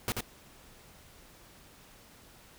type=noise with echo; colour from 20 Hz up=pink; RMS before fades=-31 dBFS; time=0.08-0.12 s; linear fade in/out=0 ms; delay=86 ms; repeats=1; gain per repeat=-3 dB; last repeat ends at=0.206 s; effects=pink hiss -56 dBFS RMS until 2.58 s